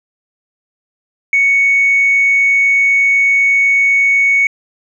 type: tone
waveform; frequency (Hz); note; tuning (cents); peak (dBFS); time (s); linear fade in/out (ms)
sine; 2223; C#7; +4; -7; 1.33-4.47; 2
effects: tanh soft clip ceiling -4 dBFS